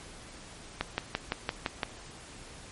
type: click train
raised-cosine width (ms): 0.3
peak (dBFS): -12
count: 7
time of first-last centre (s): 0.81-1.832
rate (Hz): 5.87
effects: pink hiss -48 dBFS RMS until 2.71 s + MP3 48 kbps